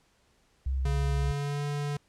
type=tone with vibrato; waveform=sine; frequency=65.6 Hz; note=C2; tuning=5 cents sharp; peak=-26 dBFS; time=0.66-1.32 s; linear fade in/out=5 ms; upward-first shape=sine; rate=3.2 Hz; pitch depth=24 cents each way
type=tone with pitch glide; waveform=square; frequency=140 to 145.02 Hz; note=C#3 to D3; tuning=+18 to -22 cents; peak=-30 dBFS; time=0.85-1.97 s; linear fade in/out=5 ms; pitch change=+60 cents; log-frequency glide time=1.14-1.65 s
effects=pink hiss -67 dBFS RMS until 2.08 s + low-pass 9000 Hz 12 dB/octave